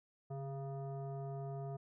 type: tone with frequency modulation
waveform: sine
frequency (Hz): 139.5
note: C#3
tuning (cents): +11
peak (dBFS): -40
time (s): 0.3-1.77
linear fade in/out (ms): 10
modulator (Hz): 547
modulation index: 0.84
effects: none